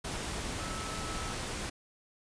sine tone in noise, 1305 Hz, E6, 18 cents flat, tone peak -43 dBFS, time 0.59-1.33 s, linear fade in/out 10 ms, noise pink, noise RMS -37 dBFS, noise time 0.04-1.7 s, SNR -9 dB, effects resampled to 22050 Hz

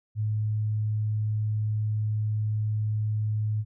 sine tone, 107.2 Hz, A2, 45 cents flat, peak -24 dBFS, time 0.15-3.65 s, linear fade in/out 50 ms, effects none

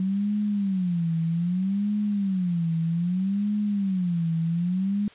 sine tone with vibrato, 185 Hz, F#3, in tune, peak -22 dBFS, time 0-5.08 s, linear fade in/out 2 ms, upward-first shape sine, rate 0.63 Hz, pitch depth 210 cents each way, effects white hiss -51 dBFS RMS until 5.14 s + resampled to 8000 Hz

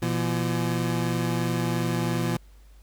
25% pulse tone pair together, 120.45 / 169.2 Hz, B2 / E3, -43 / +45 cents, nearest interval tritone, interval 588 cents, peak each -23 / -23 dBFS, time 0.02-2.37 s, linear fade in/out 5 ms, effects added 50 Hz sine -48 dBFS peak until 2.82 s + pink hiss -62 dBFS RMS until 2.82 s

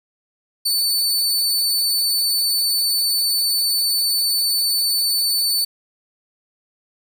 sawtooth tone, 4505 Hz, C#8, 27 cents sharp, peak -14 dBFS, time 0.65-5.65 s, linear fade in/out 10 ms, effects 8-bit

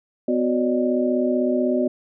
sine tone cluster, 250.9 / 368.4 / 568 / 604 Hz, B3 / F#4 / C#5 / D5, +28 / -7 / +42 / +48 cents, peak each -21 / -23 / -29 / -24 dBFS, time 0.28-1.88 s, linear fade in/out 5 ms, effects none

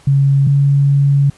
sine tone pair in turn, 138.5 / 140.43 Hz, C#3 / C#3, -1 / +23 cents, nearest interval unison, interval 24 cents, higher second, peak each -8 dBFS, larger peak neither, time 0.07-0.47 / 0.47-1.3 s, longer second, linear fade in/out 5 ms, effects pink hiss -47 dBFS RMS until 1.37 s + resampled to 24000 Hz

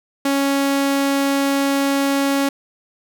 sawtooth tone, 277.2 Hz, C#4, in tune, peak -12 dBFS, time 0.25-2.49 s, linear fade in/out 5 ms, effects none

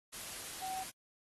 sine tone in noise, 757 Hz, F#5, 39 cents sharp, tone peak -39 dBFS, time 0.61-0.84 s, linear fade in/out 20 ms, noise white, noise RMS -45 dBFS, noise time 0.12-0.91 s, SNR +3 dB, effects AAC 32 kbps

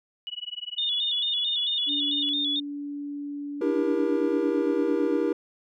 sine tone with tremolo, 2932 Hz, F#7, 16 cents flat, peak -29 dBFS, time 0.27-2.29 s, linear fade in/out 0 ms, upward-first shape sine, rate 20 Hz, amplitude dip 100%
sine tone with vibrato, 3520 Hz, A7, in tune, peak -24 dBFS, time 0.78-2.6 s, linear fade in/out 5 ms, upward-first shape square, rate 4.5 Hz, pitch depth 59 cents each way
sine tone, 287.8 Hz, D4, 35 cents flat, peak -31 dBFS, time 1.86-5.21 s, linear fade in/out 50 ms
triangle chord, E half-diminished seventh, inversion third, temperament just, 296.7 / 329.6 / 395.6 / 474.7 Hz, D4 / E4 / G4 / Bb4, +18 / 0 / +16 / +31 cents, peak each -26 dBFS, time 3.61-5.33 s, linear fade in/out 5 ms
effects none

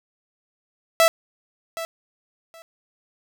sawtooth tone with echo, 659.3 Hz, E5, in tune, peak -9 dBFS, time 1-1.08 s, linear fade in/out 0 ms, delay 770 ms, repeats 2, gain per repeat -15 dB, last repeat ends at 2.62 s, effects none

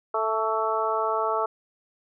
harmonic tone with a mistuned harmonic, 220 Hz, A3, in tune, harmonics 2 / 3 / 4 / 5 / 6, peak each -29 / -29 / -29 / -29 / -29 dBFS, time 0.14-1.46 s, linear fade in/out 5 ms, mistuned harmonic 5, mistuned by +33 cents, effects none

